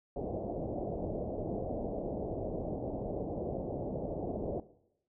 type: low-pass noise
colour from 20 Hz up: white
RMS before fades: -37 dBFS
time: 0.16-4.6 s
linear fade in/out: 2 ms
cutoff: 680 Hz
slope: 48 dB/octave
effects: noise-tail reverb RT60 0.8 s tail -18 dB re dry